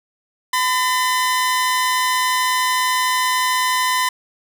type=tone pair together; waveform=sawtooth; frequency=1010.8 / 1800 Hz; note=B5 / A6; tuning=+40 / +39 cents; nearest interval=minor seventh; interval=999 cents; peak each=-13 / -21 dBFS; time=0.53-4.09 s; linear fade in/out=5 ms; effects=none